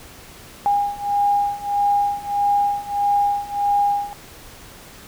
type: beating tone pair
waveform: sine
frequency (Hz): 812 / 813.6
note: G#5 / G#5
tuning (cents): -39 / -36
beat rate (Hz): 1.6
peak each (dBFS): -21 / -19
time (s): 0.66-4.13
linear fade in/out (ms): 0
effects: pink hiss -42 dBFS RMS until 5.07 s